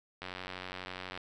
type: click train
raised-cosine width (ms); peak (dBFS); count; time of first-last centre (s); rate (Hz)
0.3; -24; 89; 0.22-1.175; 92.1
effects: none